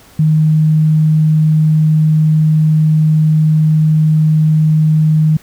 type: tone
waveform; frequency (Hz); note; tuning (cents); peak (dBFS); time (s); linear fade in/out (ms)
sine; 155.56; D#3; 0; -7; 0.19-5.37; 5
effects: pink hiss -43 dBFS RMS until 5.42 s